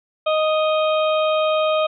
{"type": "harmonic tone with a mistuned harmonic", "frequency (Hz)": 622.3, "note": "D#5", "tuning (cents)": 0, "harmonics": [1, 2, 4, 5, 6], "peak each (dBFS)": [-17, -23, -29, -31, -33], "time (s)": [0.26, 1.87], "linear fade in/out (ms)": 10, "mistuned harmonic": 5, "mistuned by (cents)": 30, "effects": []}